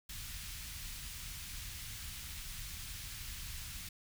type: band-stop noise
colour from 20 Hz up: pink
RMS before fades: -45 dBFS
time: 0.09-3.89 s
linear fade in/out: 5 ms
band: 100 to 2300 Hz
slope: 12 dB/octave
effects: none